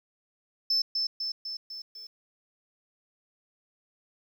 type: tone with echo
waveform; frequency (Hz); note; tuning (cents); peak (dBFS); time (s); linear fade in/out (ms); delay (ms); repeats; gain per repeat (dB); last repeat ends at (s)
sine; 5274; E8; 0; -21; 0.7-0.82; 5; 250; 5; -4; 2.07
effects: tanh soft clip ceiling -20 dBFS + 10-bit